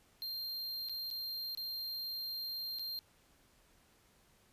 square tone with dropouts, 4186 Hz, C8, in tune, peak -39 dBFS, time 0.22-2.99 s, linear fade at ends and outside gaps 0 ms, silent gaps 0.887-0.895 / 1.103-1.111 / 1.549-1.574 / 2.787-2.794 s, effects pink hiss -68 dBFS RMS until 4.52 s + resampled to 32000 Hz

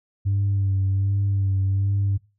sine tone with vibrato, 98 Hz, G2, in tune, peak -17 dBFS, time 0.25-2.18 s, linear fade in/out 20 ms, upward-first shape sine, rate 1.3 Hz, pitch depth 31 cents each way, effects noise-tail reverb RT60 0.3 s tail -21 dB re dry + tanh soft clip ceiling -16 dBFS

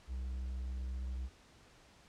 triangle tone, 63.7 Hz, C2, 46 cents flat, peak -35 dBFS, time 0.07-1.3 s, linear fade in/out 50 ms, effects pink hiss -62 dBFS RMS until 2.08 s + low-pass 7000 Hz 12 dB/octave

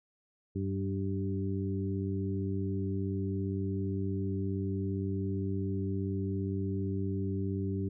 harmonic tone with a mistuned harmonic, 97.3 Hz, G2, 12 cents flat, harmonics 1 / 2 / 3 / 4, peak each -33 / -36 / -38 / -39 dBFS, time 0.55-7.89 s, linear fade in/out 10 ms, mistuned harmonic 2, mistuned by -18 cents, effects none

